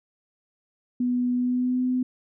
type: tone with pitch glide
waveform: sine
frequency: 246.9 to 253 Hz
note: B3 to B3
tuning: 0 to +42 cents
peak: -21 dBFS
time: 1-2.03 s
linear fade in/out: 5 ms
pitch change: +42 cents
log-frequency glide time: 1.35-1.83 s
effects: none